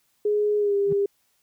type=tone with pitch glide; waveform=sine; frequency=417.4 to 400.9 Hz; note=G#4 to G4; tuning=+9 to +39 cents; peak=-19 dBFS; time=0.25-1.06 s; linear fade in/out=5 ms; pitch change=-70 cents; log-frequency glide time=0.58-0.75 s
type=tone with exponential growth; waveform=triangle; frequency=160 Hz; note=D#3; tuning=49 cents sharp; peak=-23 dBFS; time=0.85-0.93 s; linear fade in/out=5 ms; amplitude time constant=17 ms
effects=white hiss -68 dBFS RMS until 1.42 s